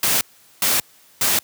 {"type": "noise bursts", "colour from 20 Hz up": "white", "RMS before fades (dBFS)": -18, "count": 3, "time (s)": [0.03, 1.39], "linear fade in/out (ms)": 2, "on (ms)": 180, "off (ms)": 410, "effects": ["white hiss -52 dBFS RMS until 1.43 s", "high-pass 80 Hz 12 dB/octave"]}